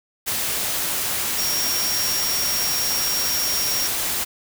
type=tone in noise; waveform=sine; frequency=5590 Hz; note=F8; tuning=1 cent sharp; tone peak=-23 dBFS; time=1.37-3.88 s; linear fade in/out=20 ms; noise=white; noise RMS=-24 dBFS; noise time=0.26-4.25 s; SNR=-2 dB; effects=none